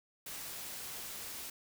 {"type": "noise", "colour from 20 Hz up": "white", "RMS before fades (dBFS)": -44, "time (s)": [0.26, 1.5], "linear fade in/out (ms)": 5, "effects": []}